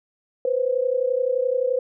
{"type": "tone pair together", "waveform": "sine", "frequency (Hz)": [493.9, 525.5], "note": ["B4", "C5"], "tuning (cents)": [0, 7], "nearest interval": "minor second", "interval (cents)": 107, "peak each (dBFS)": -22, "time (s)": [0.45, 1.79], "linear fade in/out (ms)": 2, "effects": []}